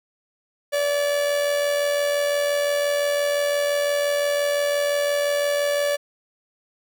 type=tone with amplitude modulation; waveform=45% pulse; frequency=577 Hz; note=D5; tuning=31 cents flat; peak=-18 dBFS; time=0.72-5.97 s; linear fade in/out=20 ms; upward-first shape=sine; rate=85.8 Hz; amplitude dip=40%; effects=none